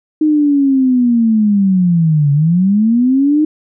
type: linear two-way sweep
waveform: sine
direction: down then up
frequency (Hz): 311.1 to 140.3 to 311.1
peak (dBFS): -8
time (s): 0.21-3.45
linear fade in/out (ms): 5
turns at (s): 2.32
effects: none